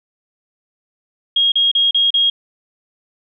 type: tone bursts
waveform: sine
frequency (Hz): 3267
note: G#7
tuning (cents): -29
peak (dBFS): -11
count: 5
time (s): 1.36-2.3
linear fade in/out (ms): 5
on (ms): 160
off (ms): 35
effects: none